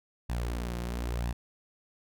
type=tone with flanger; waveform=sawtooth; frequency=59.4 Hz; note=A#1; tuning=33 cents sharp; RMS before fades=-33 dBFS; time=0.29-1.33 s; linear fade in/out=10 ms; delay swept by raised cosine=1.1 to 5.7 ms; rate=1 Hz; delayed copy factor=+0.55; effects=none